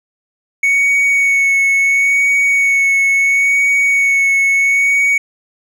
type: tone with vibrato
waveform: triangle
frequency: 2222 Hz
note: C#7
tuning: 4 cents sharp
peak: -8 dBFS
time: 0.63-5.18 s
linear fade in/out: 5 ms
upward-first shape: sine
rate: 0.73 Hz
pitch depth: 17 cents each way
effects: none